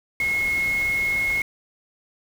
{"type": "tone in noise", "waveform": "sine", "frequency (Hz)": 2167, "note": "C#7", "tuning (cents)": -40, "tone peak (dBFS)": -20, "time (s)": [0.2, 1.42], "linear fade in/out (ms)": 2, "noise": "pink", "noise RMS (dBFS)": -36, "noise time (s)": [0.2, 1.42], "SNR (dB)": 13, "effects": []}